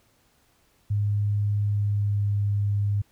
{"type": "tone with pitch glide", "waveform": "sine", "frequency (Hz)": [103, 101.88], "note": ["G#2", "G#2"], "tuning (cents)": [-14, -33], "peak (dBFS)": -21, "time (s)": [0.9, 3.02], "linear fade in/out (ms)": 10, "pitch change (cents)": -19, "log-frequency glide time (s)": [1.62, 2.35], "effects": ["pink hiss -64 dBFS RMS until 3.11 s"]}